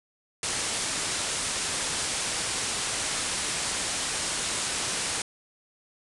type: low-pass noise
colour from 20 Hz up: white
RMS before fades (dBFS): -30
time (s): 0.43-5.22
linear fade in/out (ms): 2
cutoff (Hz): 10000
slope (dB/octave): 96
effects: none